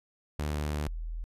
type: tone pair in turn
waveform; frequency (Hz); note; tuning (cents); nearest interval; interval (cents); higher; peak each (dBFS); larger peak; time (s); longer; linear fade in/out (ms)
sawtooth / sine; 74.6 / 40.63; D2 / E1; +28 / -24; major seventh; 1052; first; -26 / -33; first; 0.39-0.87 / 0.87-1.24; first; 0
effects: resampled to 32000 Hz